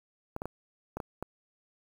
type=clicks; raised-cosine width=1 ms; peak=-21 dBFS; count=6; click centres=0.364 / 0.419 / 0.456 / 0.97 / 1.002 / 1.226 s; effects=8-bit